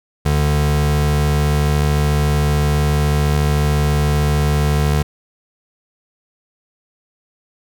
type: tone pair together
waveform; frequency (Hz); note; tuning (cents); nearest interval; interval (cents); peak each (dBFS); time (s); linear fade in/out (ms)
square; 73.54 / 147.4; D2 / D3; +3 / +7; octave; 1204; -17; 0.25-5.03; 10
effects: none